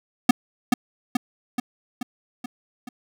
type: tone with echo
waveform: square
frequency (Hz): 247.1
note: B3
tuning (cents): +1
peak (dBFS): -10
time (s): 0.29-0.31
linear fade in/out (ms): 5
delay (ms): 430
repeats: 6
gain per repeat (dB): -4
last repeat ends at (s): 2.89
effects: none